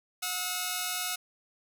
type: tone pair together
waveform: 5% pulse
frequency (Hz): 724 / 1291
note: F#5 / E6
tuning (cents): -38 / -37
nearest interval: minor seventh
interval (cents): 1001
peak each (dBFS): -22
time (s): 0.22-1.16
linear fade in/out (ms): 10
effects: none